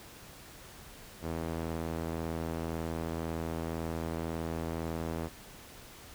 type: tone with band-pass filter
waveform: sawtooth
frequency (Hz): 81.9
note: E2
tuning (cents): -11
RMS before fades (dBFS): -36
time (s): 1.21-5.3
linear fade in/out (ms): 50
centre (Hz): 450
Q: 0.58
effects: pink hiss -51 dBFS RMS until 6.14 s